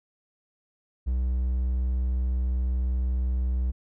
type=tone; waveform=triangle; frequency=62.8 Hz; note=B1; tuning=30 cents sharp; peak=-21 dBFS; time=1.06-3.72 s; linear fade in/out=20 ms; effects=none